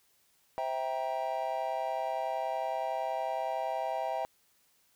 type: chord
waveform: triangle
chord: C dominant seventh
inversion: none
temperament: just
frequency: 523.3 / 654.1 / 784.9 / 941.9 Hz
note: C5 / E5 / G5 / Bb5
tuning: 0 / -14 / +2 / +18 cents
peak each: -38 / -33 / -33 / -37 dBFS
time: 0.58-4.25 s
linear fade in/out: 0 ms
effects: white hiss -69 dBFS RMS until 4.95 s